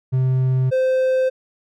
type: tone pair in turn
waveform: triangle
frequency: 129.7 / 518.8 Hz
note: C3 / C5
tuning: -15 / -15 cents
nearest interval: 2 octaves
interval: 2400 cents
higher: second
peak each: -13 dBFS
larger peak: neither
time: 0.12-0.71 / 0.71-1.3 s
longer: neither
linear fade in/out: 20 ms
effects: none